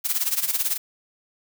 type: noise with tremolo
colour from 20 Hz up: blue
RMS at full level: -21 dBFS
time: 0.04-0.78 s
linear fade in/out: 20 ms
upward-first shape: sine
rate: 18 Hz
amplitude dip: 80%
effects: none